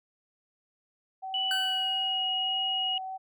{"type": "tone with vibrato", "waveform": "sine", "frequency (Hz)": 759, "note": "F#5", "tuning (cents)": 44, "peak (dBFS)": -34, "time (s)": [1.22, 3.18], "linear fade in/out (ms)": 20, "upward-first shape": "sine", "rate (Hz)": 1.6, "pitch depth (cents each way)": 12}
{"type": "tone with pitch glide", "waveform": "sine", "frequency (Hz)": [2960, 2889], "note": ["F#7", "F#7"], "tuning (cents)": [0, -42], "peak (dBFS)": -27, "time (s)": [1.34, 2.98], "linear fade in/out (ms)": 2, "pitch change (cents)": -42, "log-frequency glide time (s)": [1.63, 1.88]}
{"type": "tone with exponential decay", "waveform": "square", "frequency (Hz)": 1530, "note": "G6", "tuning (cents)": -42, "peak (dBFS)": -29, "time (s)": [1.51, 2.3], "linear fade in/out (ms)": 1, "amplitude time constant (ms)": 170}
{"effects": []}